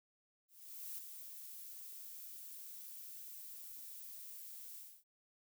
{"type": "noise with ADSR envelope", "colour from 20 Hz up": "violet", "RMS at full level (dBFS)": -45, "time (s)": [0.48, 5.04], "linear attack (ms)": 500, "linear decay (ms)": 12, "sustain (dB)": -6, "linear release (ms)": 270, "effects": []}